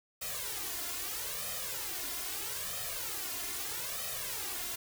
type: noise with flanger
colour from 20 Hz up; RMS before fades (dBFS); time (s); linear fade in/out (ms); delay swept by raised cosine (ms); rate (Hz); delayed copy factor
white; -38; 0.21-4.76; 10; 1.6 to 2.9; 0.78; +0.95
effects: none